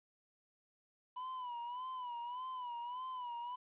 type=tone with vibrato; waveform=triangle; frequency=987.8 Hz; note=B5; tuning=in tune; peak=-39 dBFS; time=1.16-3.56 s; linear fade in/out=10 ms; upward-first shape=sine; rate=1.7 Hz; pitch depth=80 cents each way; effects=resampled to 8000 Hz + 12-bit